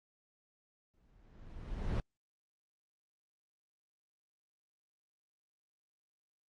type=noise with exponential growth; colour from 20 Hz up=brown; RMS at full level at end=-31 dBFS; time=0.94-2 s; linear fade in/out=2 ms; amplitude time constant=230 ms; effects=low-pass 5000 Hz 12 dB/octave + Opus 24 kbps